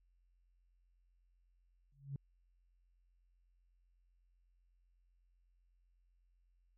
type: tone with exponential growth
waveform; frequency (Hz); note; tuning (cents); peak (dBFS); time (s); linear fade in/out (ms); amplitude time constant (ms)
sine; 138.59; C#3; 0; -36; 1.92-2.16; 2; 52
effects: tanh soft clip ceiling -32 dBFS + added 44 Hz sine -70 dBFS peak until 6.77 s